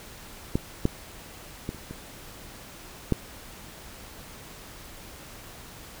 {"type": "clicks", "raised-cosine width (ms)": 3, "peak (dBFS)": [-10, -8, -17, -30, -23, -8], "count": 6, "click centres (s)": [0.555, 0.854, 1.691, 1.747, 1.91, 3.123], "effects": ["pink hiss -45 dBFS RMS until 6 s"]}